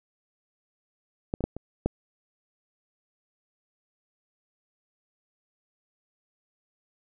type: clicks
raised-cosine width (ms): 2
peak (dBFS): -14 / -19 / -11 / -22 / -10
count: 5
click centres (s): 1.339 / 1.407 / 1.44 / 1.566 / 1.86
effects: none